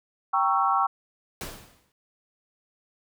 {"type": "chord", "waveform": "sine", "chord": "G diminished seventh", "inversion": "none", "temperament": "equal with one note detuned", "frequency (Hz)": [784, 932.3, 1108.7, 1331.5], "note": ["G5", "Bb5", "Db6", "Fb6"], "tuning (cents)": [0, 0, 0, 17], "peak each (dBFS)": [-25, -29, -24, -26], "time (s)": [0.33, 0.87], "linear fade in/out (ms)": 10}
{"type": "noise with exponential decay", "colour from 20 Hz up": "pink", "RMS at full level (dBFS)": -33, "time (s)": [1.41, 1.92], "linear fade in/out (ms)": 1, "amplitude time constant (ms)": 110}
{"effects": []}